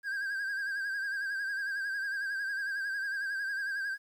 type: tone with vibrato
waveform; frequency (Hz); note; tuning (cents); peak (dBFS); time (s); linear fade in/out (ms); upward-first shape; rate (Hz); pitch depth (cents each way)
triangle; 1600; G6; +35; -30; 0.03-3.98; 50; sine; 11; 60
effects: 11-bit